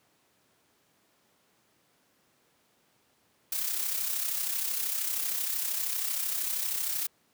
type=noise with amplitude modulation; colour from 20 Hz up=blue; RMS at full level=-29 dBFS; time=3.52-7.07 s; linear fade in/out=5 ms; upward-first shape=sine; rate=32.9 Hz; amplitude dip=50%; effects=pink hiss -68 dBFS RMS until 7.33 s + high-pass 150 Hz 12 dB/octave